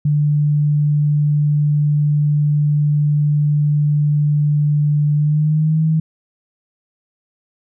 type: tone with pitch glide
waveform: sine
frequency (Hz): 147.9 to 158.52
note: D3 to D#3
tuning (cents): +13 to +33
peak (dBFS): -12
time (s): 0.05-6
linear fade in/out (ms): 5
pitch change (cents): +120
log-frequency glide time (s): 5.15-5.82
effects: none